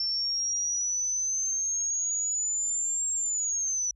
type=exponential two-way sweep; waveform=sine; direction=up then down; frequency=5380 to 7500 to 5880 Hz; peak=-26 dBFS; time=0-3.91 s; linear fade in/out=2 ms; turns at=3.12 s; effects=added 50 Hz sine -58 dBFS peak until 3.95 s